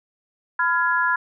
sine chord, F diminished, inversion second, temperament just, 1005.8 / 1396.9 / 1676.3 Hz, Cb6 / F6 / Ab6, +31 / 0 / +16 cents, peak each -22 dBFS, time 0.59-1.16 s, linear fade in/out 5 ms, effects none

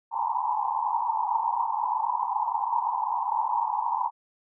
pink band-pass noise, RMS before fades -27 dBFS, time 0.11-4.11 s, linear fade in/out 50 ms, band 840 to 1000 Hz, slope 96 dB/octave, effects none

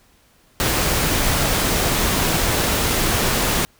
pink noise, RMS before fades -19 dBFS, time 0.6-3.65 s, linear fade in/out 0 ms, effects pink hiss -56 dBFS RMS until 3.79 s

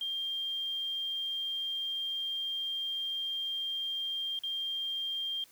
sine tone with dropouts, 3193 Hz, G7, 31 cents sharp, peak -32 dBFS, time 0.01-5.44 s, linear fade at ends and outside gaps 2 ms, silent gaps 4.39-4.435 s, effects white hiss -60 dBFS RMS until 5.51 s

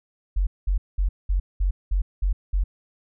sine tone bursts, 46.25 Hz, F#1, in tune, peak -18 dBFS, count 8, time 0.36-2.64 s, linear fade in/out 10 ms, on 110 ms, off 200 ms, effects none

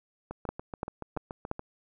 two click trains, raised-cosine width 1 ms, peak -17 / -23 dBFS, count 4 / 10, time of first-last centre 0.49-1.514 / 0.31-1.594 s, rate 2.93 / 7.01 Hz, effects none

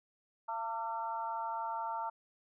harmonic tone with a mistuned harmonic, 226.5 Hz, A#3, 50 cents flat, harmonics 3 / 4 / 5 / 6, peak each -44 / -36 / -46 / -44 dBFS, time 0.48-2.1 s, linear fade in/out 10 ms, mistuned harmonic 5, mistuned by +55 cents, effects none

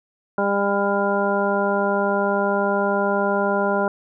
harmonic tone, 200.4 Hz, G3, 38 cents sharp, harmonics 1 / 2 / 3 / 4 / 5 / 7, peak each -25 / -24 / -23 / -26 / -27 / -26 dBFS, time 0.38-3.88 s, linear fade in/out 2 ms, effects none

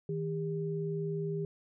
sine tone pair together, 159.3 / 401.4 Hz, D#3 / G4, +41 / +41 cents, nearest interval octave + major third, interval 1600 cents, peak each -34 / -35 dBFS, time 0.09-1.45 s, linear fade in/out 2 ms, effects none

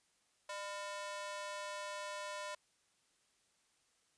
sawtooth ring-modulated tone, 805 Hz, G5, 46 cents sharp, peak -35 dBFS, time 0.49-2.55 s, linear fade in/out 5 ms, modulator 202 Hz, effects white hiss -75 dBFS RMS until 4.17 s + resampled to 22050 Hz

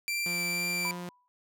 sawtooth tone with vibrato, 2349 Hz, D7, in tune, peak -26 dBFS, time 0.08-0.91 s, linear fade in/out 0 ms, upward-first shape triangle, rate 2.1 Hz, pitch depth 10 cents each way
sawtooth tone with pitch glide, 174.61 to 177.05 Hz, F3 to F3, 0 to +24 cents, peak -33 dBFS, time 0.26-1.09 s, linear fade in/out 2 ms, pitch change +24 cents, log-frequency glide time 0.49-0.89 s
sine tone with exponential decay, 988 Hz, B5, in tune, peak -33 dBFS, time 0.85-1.28 s, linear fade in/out 0 ms, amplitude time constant 93 ms
effects none

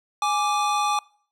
square tone pair together, 830.6 / 1174.6 Hz, G#5 / D6, 0 / 0 cents, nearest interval tritone, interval 600 cents, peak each -24 dBFS, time 0.22-0.99 s, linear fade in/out 2 ms, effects noise-tail reverb RT60 0.5 s tail -24 dB re dry + low-pass 8000 Hz 12 dB/octave

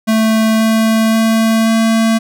square tone with pitch steps, 220.8 / 222.2 / 223.6 / 225 Hz, A3 / A3 / A3 / A3, +6 / +17 / +28 / +39 cents, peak -10 dBFS, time 0.07-2.19 s, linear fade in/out 20 ms, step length 530 ms, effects none

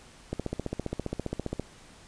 click train, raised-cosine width 2 ms, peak -17 dBFS, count 20, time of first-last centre 0.33-1.597 s, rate 15 Hz, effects pink hiss -53 dBFS RMS until 2.07 s + resampled to 22050 Hz

